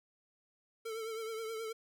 square tone with vibrato, 446.2 Hz, A4, 24 cents sharp, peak -39 dBFS, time 0.85-1.73 s, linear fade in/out 10 ms, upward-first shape triangle, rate 9.4 Hz, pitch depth 55 cents each way, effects none

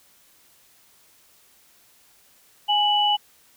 sine tone pair together, 830 / 2962 Hz, G#5 / F#7, -1 / +1 cents, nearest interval octave + minor seventh, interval 2202 cents, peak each -20 dBFS, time 2.68-3.17 s, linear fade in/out 20 ms, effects white hiss -57 dBFS RMS until 3.56 s

